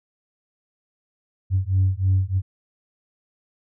sine beating tone pair, 93.2 / 96.4 Hz, F#2 / G2, +13 / -28 cents, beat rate 3.2 Hz, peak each -19 dBFS, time 1.5-2.42 s, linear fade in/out 50 ms, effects tanh soft clip ceiling -12 dBFS

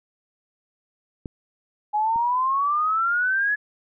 clicks, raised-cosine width 3 ms, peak -19 / -28 dBFS, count 2, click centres 1.258 / 2.16 s
sine exponential sweep, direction up, 830.6 to 1710 Hz, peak -19 dBFS, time 1.93-3.56 s, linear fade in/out 20 ms
effects none

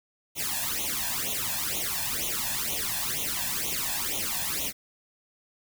white noise with flanger, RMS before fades -30 dBFS, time 0.35-4.73 s, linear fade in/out 50 ms, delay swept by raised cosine 0.3 to 1.19 ms, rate 2.1 Hz, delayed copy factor +1, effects none

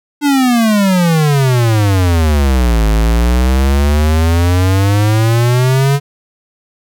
square exponential two-way sweep, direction down then up, 296.6 to 52.6 to 143 Hz, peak -9 dBFS, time 0.21-6 s, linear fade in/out 50 ms, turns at 2.87 s, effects none

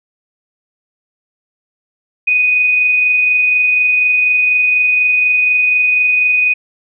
sine tone with amplitude modulation, 2489 Hz, D#7, in tune, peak -8 dBFS, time 2.27-6.54 s, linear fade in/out 10 ms, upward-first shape sine, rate 24.1 Hz, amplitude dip 25%, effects none

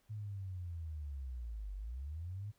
sine linear two-way sweep, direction down then up, 108.7 to 47.06 to 107.2 Hz, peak -40 dBFS, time 0.09-2.52 s, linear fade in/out 20 ms, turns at 1.75 s, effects pink hiss -75 dBFS RMS until 2.58 s

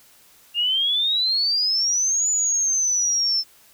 sine exponential two-way sweep, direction up then down, 2794 to 6990 to 5280 Hz, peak -18 dBFS, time 0.54-3.44 s, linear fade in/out 50 ms, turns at 2.29 s, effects white hiss -53 dBFS RMS until 3.73 s

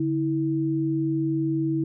sine tone pair together, 144 / 323.9 Hz, D3 / E4, -34 / -30 cents, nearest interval octave + major second, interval 1404 cents, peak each -27 / -23 dBFS, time 0-1.84 s, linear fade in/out 5 ms, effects none

